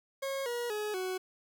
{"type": "tone with pitch steps", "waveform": "40% pulse", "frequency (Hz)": [544, 479.1, 421.9, 371.6], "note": ["C#5", "A#4", "G#4", "F#4"], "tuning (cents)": [-33, 47, 27, 7], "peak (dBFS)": -32, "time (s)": [0.22, 1.18], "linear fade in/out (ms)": 10, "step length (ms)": 240, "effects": ["10-bit"]}